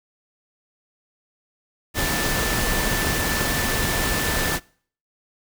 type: tone in noise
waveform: sine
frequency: 1764 Hz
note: A6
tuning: 4 cents sharp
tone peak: -29 dBFS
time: 1.94-4.6 s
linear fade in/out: 50 ms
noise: pink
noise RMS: -23 dBFS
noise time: 1.94-4.6 s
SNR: -9 dB
effects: noise-tail reverb RT60 0.5 s tail -24 dB re dry